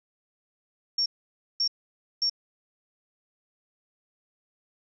sine tone bursts, 5500 Hz, F8, 27 cents flat, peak -22 dBFS, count 3, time 0.98-2.297 s, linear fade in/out 5 ms, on 79 ms, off 540 ms, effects none

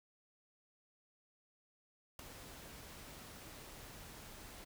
pink noise with ADSR envelope, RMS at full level -43 dBFS, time 2.19-4.65 s, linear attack 3 ms, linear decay 6 ms, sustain -10 dB, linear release 18 ms, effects none

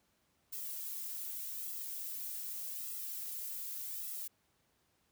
violet noise with flanger, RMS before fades -42 dBFS, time 0.52-4.28 s, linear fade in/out 10 ms, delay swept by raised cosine 1.5 to 2.9 ms, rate 0.84 Hz, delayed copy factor +0.75, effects pink hiss -75 dBFS RMS until 5.11 s + high-pass 60 Hz 12 dB/octave

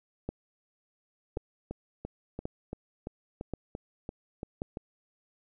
two click trains, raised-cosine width 2 ms, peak -23 / -20 dBFS, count 11 / 5, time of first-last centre 1.37-4.771 / 0.29-4.619 s, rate 2.94 / 0.924 Hz, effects none

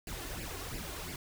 pink noise with flanger, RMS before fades -41 dBFS, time 0.07-1.16 s, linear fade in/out 2 ms, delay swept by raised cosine 0.4 to 2.9 ms, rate 2.9 Hz, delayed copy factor +0.7, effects none

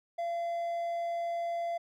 triangle tone, 683 Hz, F5, 39 cents flat, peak -29 dBFS, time 0.18-1.78 s, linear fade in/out 10 ms, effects none

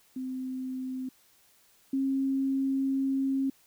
sine tone pair in turn, 258.6 / 269.5 Hz, C4 / C#4, -20 / -49 cents, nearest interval minor second, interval 71 cents, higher second, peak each -32 / -25 dBFS, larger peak second, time 0.16-1.09 / 1.93-3.5 s, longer second, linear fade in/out 5 ms, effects white hiss -63 dBFS RMS until 3.66 s

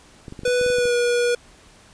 clicks, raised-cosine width 3 ms, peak -22 dBFS, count 10, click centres 0.282 / 0.324 / 0.392 / 0.434 / 0.478 / 0.613 / 0.663 / 0.702 / 0.785 / 0.855 s
square tone with pitch glide, 493.9 to 482.3 Hz, B4 to B4, 0 to -41 cents, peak -18 dBFS, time 0.45-1.35 s, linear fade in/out 5 ms, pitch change -41 cents, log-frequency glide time 0.71-0.94 s
effects pink hiss -50 dBFS RMS until 1.93 s + resampled to 22050 Hz

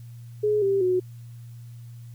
sine tone with pitch steps, 421 / 392.8 / 366.5 Hz, G#4 / G4 / F#4, +24 / +4 / -16 cents, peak -19 dBFS, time 0.43-1 s, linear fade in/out 10 ms, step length 190 ms, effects added 118 Hz sine -39 dBFS peak until 2.14 s + white hiss -61 dBFS RMS until 2.14 s

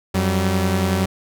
sawtooth tone pair together, 90.4 / 191.55 Hz, F#2 / G3, -40 / -40 cents, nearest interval octave + minor second, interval 1300 cents, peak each -16 dBFS, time 0.14-1.06 s, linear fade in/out 10 ms, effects none

